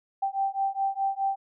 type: beating tone pair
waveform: sine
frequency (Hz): 780 / 784.8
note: G5 / G5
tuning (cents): -9 / +2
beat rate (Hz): 4.8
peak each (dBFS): -28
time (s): 0.22-1.36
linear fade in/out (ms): 10
effects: none